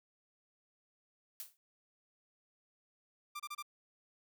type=noise with exponential decay; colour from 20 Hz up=blue; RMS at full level=-41 dBFS; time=1.4-1.57 s; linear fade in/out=0 ms; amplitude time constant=35 ms
type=tone bursts; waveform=sawtooth; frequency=1186 Hz; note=D6; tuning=17 cents sharp; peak=-37 dBFS; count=4; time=3.35-3.626 s; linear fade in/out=10 ms; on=48 ms; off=28 ms
effects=none